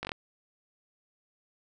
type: slowing click train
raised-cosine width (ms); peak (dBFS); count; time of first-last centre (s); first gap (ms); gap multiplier
0.3; -18; 5; 0.03-0.118; 19; 1.1
effects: none